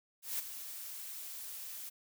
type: noise with ADSR envelope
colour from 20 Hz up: blue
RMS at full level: -35 dBFS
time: 0.22-1.9 s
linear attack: 170 ms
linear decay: 15 ms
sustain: -10 dB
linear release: 17 ms
effects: none